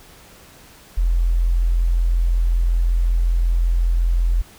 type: tone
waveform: sine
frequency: 42.69 Hz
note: F1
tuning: 39 cents flat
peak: -14 dBFS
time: 0.97-4.42 s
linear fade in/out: 10 ms
effects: pink hiss -46 dBFS RMS until 4.58 s